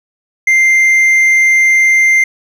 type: tone with hard clipping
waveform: sine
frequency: 2093 Hz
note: C7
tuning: in tune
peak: -7 dBFS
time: 0.47-2.24 s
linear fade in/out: 5 ms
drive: 3 dB
effects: none